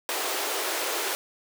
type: high-pass noise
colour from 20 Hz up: pink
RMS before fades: -29 dBFS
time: 0.09-1.15 s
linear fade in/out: 0 ms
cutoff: 340 Hz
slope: 48 dB/octave
effects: none